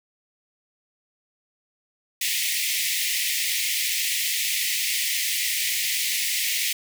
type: high-pass noise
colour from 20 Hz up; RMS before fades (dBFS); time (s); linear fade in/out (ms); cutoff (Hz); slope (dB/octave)
pink; -25; 2.21-6.73; 5; 1900; 96
effects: none